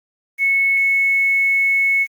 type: tone with quantisation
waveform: sine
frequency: 2200 Hz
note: C#7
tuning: 14 cents flat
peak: -13 dBFS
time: 0.38-2.07 s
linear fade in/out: 50 ms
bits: 7
effects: Opus 24 kbps